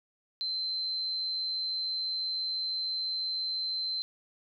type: tone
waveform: sine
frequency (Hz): 4093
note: C8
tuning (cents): -39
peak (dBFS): -30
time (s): 0.41-4.02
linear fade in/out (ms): 0
effects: none